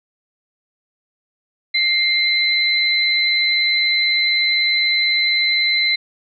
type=tone pair together; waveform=sine; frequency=2103 / 4044 Hz; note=C7 / B7; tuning=+8 / +40 cents; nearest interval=major seventh; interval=1132 cents; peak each=-17 dBFS; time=1.74-5.96 s; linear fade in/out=10 ms; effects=none